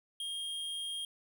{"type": "tone", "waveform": "square", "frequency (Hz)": 3231, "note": "G#7", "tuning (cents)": -48, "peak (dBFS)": -37, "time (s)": [0.2, 1.05], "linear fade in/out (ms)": 2, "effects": []}